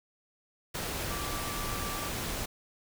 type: tone in noise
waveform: sine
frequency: 1167 Hz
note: D6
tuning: 11 cents flat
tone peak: -40 dBFS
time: 1.1-2.09 s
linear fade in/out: 10 ms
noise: pink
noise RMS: -35 dBFS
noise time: 0.74-2.46 s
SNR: -8 dB
effects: none